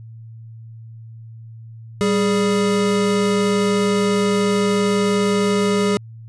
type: tone pair together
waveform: square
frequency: 196 / 415.3 Hz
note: G3 / G#4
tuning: 0 / 0 cents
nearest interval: octave + minor second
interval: 1300 cents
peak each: -19 dBFS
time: 2.01-5.97 s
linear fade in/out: 0 ms
effects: added 113 Hz sine -35 dBFS peak until 6.28 s + resampled to 22050 Hz